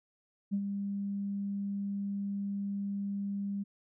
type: tone with ADSR envelope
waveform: sine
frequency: 200 Hz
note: G3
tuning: 35 cents sharp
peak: -26 dBFS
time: 0.51-3.64 s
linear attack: 28 ms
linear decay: 67 ms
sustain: -6 dB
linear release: 19 ms
effects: tanh soft clip ceiling -22 dBFS